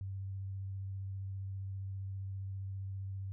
sine tone with vibrato, 96.8 Hz, G2, 21 cents flat, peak -38 dBFS, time 0.01-3.32 s, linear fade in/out 0 ms, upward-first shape triangle, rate 15 Hz, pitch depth 18 cents each way, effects none

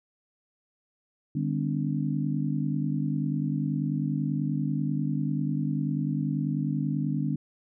harmonic tone with a mistuned harmonic, 50.2 Hz, G1, 42 cents sharp, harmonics 3 / 4 / 5 / 6, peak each -28 / -32 / -32 / -33 dBFS, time 1.35-7.36 s, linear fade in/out 5 ms, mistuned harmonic 6, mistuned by -71 cents, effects none

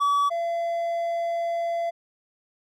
triangle tone pair in turn, 1142 / 679 Hz, D6 / F5, -49 / -49 cents, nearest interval major sixth, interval 900 cents, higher first, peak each -17 / -22 dBFS, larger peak first, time 0-0.3 / 0.3-1.91 s, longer second, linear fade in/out 20 ms, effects none

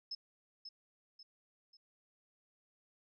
sine tone with echo, 5200 Hz, E8, 24 cents flat, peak -39 dBFS, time 0.11-0.15 s, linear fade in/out 5 ms, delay 540 ms, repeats 3, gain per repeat -7 dB, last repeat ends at 1.77 s, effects none

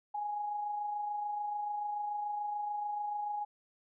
sine tone with amplitude modulation, 830.6 Hz, G#5, in tune, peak -32 dBFS, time 0.14-3.45 s, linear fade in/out 10 ms, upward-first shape sine, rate 26.9 Hz, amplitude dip 35%, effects none

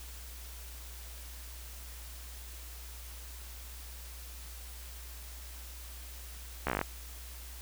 slowing click train, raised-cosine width 0.5 ms, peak -15 dBFS, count 9, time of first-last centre 6.67-6.814 s, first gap 14 ms, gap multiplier 1.07, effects added 60 Hz sine -45 dBFS peak until 7.61 s + white hiss -50 dBFS RMS until 7.61 s

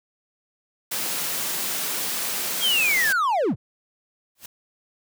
white high-pass noise, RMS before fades -27 dBFS, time 0.91-3.13 s, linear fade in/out 10 ms, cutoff 140 Hz, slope 24 dB/octave
triangle linear sweep, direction down, 3327 to 71.5 Hz, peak -17 dBFS, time 2.6-3.56 s, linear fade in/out 50 ms
white noise with exponential growth, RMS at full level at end -34 dBFS, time 4.35-4.46 s, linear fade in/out 5 ms, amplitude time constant 22 ms
effects none

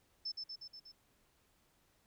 sine tone with echo, 5274 Hz, E8, in tune, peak -37 dBFS, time 0.25-0.32 s, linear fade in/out 10 ms, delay 120 ms, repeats 5, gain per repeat -3 dB, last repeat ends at 0.92 s, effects pink hiss -73 dBFS RMS until 2.06 s

